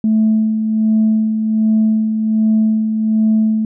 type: tone with tremolo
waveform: sine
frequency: 218.5 Hz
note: A3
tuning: 12 cents flat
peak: -8 dBFS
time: 0.04-3.65 s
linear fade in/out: 2 ms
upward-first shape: sine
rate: 1.3 Hz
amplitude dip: 50%
effects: tanh soft clip ceiling -6 dBFS